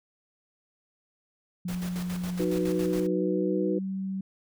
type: tone with pitch glide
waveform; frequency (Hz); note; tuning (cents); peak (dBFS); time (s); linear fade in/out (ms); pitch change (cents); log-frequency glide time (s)
sine; 179 to 191.85; F3 to G3; +43 to -37; -29; 1.65-4.21; 5; +120; 2.78-3.7
type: noise with tremolo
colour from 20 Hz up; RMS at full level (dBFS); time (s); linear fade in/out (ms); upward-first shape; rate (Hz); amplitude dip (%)
pink; -40; 1.68-3.07; 5; square; 7.2; 60
type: chord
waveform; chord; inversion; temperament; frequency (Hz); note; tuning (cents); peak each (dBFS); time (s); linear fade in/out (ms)
sine; B major; first; equal; 311.1 / 370 / 493.9; D#4 / F#4 / B4; 0 / 0 / 0; -29 / -29 / -31; 2.39-3.79; 10
effects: none